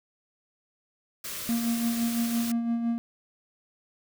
white band-stop noise, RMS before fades -36 dBFS, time 1.24-2.52 s, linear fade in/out 5 ms, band 670 to 1000 Hz, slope 96 dB/octave
triangle tone with tremolo, 233.1 Hz, A#3, in tune, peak -21 dBFS, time 1.49-2.98 s, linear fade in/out 0 ms, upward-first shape sine, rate 5.9 Hz, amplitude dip 45%
effects none

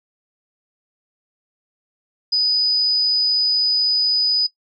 sine tone, 4978 Hz, D#8, in tune, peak -14 dBFS, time 2.32-4.47 s, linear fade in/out 10 ms, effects noise-tail reverb RT60 0.1 s tail -20 dB re dry

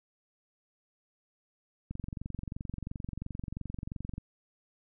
click train, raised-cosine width 5 ms, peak -25 dBFS, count 53, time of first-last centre 1.91-4.181 s, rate 22.9 Hz, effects none

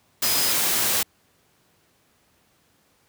sine tone in noise, 5030 Hz, D#8, 18 cents sharp, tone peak -27 dBFS, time 0.23-0.52 s, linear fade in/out 5 ms, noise white, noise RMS -22 dBFS, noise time 0.22-1.03 s, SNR -8 dB, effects pink hiss -63 dBFS RMS until 3.08 s + high-pass 80 Hz 12 dB/octave

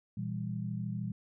sine chord, E diminished, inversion second, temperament just, 118.67 / 164.81 / 197.78 Hz, Bb2 / E3 / G3, +31 / 0 / +16 cents, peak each -37 / -39 / -38 dBFS, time 0.17-1.12 s, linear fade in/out 5 ms, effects none

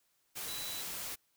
sine tone in noise, 3955 Hz, B7, 2 cents sharp, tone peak -43 dBFS, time 0.47-0.83 s, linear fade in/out 20 ms, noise white, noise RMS -41 dBFS, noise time 0.35-1.16 s, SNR -5 dB, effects white hiss -75 dBFS RMS until 1.36 s

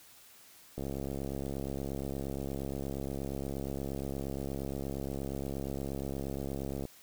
click train, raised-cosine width 2 ms, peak -24 dBFS, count 417, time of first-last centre 0.78-6.853 s, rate 68.5 Hz, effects white hiss -57 dBFS RMS until 7.02 s

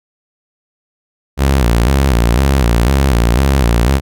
sawtooth tone with vibrato, 62.9 Hz, B1, 32 cents sharp, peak -5 dBFS, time 1.37-4.01 s, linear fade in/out 50 ms, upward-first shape square, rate 2 Hz, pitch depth 140 cents each way, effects none

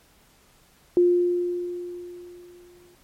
sine tone with exponential decay, 352.9 Hz, F4, 18 cents sharp, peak -13 dBFS, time 0.97-2.95 s, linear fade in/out 1 ms, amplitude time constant 430 ms, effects pink hiss -58 dBFS RMS until 3.03 s + MP3 64 kbps

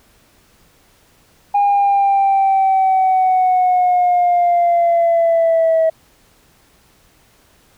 sine linear sweep, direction down, 814 to 644 Hz, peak -9 dBFS, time 1.54-5.9 s, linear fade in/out 10 ms, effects tanh soft clip ceiling -8 dBFS + pink hiss -53 dBFS RMS until 7.77 s

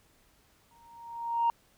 sine tone with exponential growth, 932.3 Hz, A#5, in tune, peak -20 dBFS, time 0.71-1.5 s, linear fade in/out 1 ms, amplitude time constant 170 ms, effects tanh soft clip ceiling -19 dBFS + pink hiss -65 dBFS RMS until 1.77 s

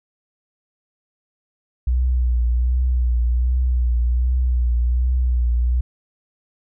sine tone with vibrato, 61.2 Hz, B1, 15 cents flat, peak -15 dBFS, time 1.87-5.81 s, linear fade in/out 5 ms, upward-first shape triangle, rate 1.3 Hz, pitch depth 60 cents each way, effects none

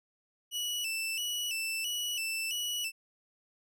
sawtooth tone with vibrato, 2794 Hz, F7, in tune, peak -29 dBFS, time 0.51-2.92 s, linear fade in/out 50 ms, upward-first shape square, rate 1.5 Hz, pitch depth 85 cents each way, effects none

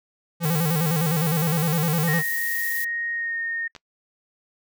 square tone with vibrato, 160.4 Hz, E3, 47 cents flat, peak -21 dBFS, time 0.4-2.23 s, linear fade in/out 50 ms, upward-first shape square, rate 9.8 Hz, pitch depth 100 cents each way
violet noise, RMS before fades -30 dBFS, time 0.43-2.85 s, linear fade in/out 10 ms
sine tone with pitch glide, 1867 to 1841.3 Hz, A#6 to A#6, +2 to -22 cents, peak -25 dBFS, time 2.07-3.68 s, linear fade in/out 10 ms, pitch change -24 cents, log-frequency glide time 3.13-3.39 s
clicks, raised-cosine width 0.2 ms, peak -23 dBFS, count 2, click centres 3.751 / 3.763 s
effects noise-tail reverb RT60 0.1 s tail -24 dB re dry

